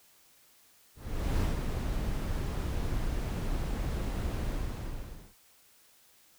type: noise with ADSR envelope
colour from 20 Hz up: brown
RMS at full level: -27 dBFS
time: 0.95-5.35 s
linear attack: 450 ms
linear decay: 170 ms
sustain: -5 dB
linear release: 890 ms
effects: white hiss -62 dBFS RMS until 6.38 s